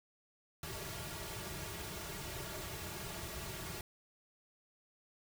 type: noise with comb filter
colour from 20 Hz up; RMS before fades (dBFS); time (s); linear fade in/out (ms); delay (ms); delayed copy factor
pink; -44; 0.63-3.81; 2; 3.9; -0.85
effects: none